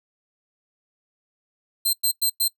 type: tone bursts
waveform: 10% pulse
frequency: 4129 Hz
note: C8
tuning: 24 cents flat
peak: -12 dBFS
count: 4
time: 1.85-2.482 s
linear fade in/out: 10 ms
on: 83 ms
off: 100 ms
effects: noise-tail reverb RT60 0.1 s tail -21 dB re dry